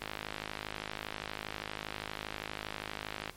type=click train; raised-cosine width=0.3 ms; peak=-20 dBFS; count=173; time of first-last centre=0.02-3.296 s; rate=52.5 Hz; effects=pink hiss -55 dBFS RMS until 3.36 s + MP3 64 kbps